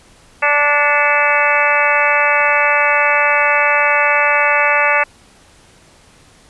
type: harmonic tone with a mistuned harmonic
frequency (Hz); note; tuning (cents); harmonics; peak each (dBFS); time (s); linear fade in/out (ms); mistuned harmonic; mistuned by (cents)
291.8; D4; -11; 2 / 3 / 4 / 5 / 6 / 7 / 8 / 9; -19 / -19 / -19 / -19 / -19 / -19 / -19 / -19; 0.42-5.04; 10; 8; -63
effects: pink hiss -47 dBFS RMS until 6.49 s + resampled to 24000 Hz